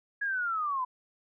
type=linear sweep; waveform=sine; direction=down; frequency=1676 to 987.8 Hz; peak=-28 dBFS; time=0.21-0.85 s; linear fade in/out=10 ms; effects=none